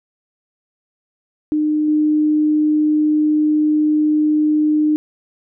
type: tone with level steps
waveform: sine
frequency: 304 Hz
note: D#4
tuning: 40 cents flat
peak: -14 / -12 dBFS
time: 1.52-4.96 s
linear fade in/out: 0 ms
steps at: 1.88 s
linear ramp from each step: 2 ms
effects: none